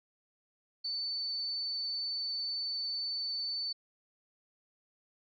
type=tone; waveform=sine; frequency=4511 Hz; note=C#8; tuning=29 cents sharp; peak=-33 dBFS; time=0.84-3.73 s; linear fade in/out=10 ms; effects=none